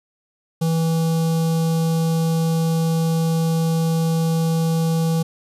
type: tone with notch filter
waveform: square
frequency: 163.4 Hz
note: E3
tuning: 15 cents flat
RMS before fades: -19 dBFS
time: 0.61-5.23 s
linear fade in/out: 10 ms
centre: 1900 Hz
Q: 0.61
effects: resampled to 32000 Hz + 9-bit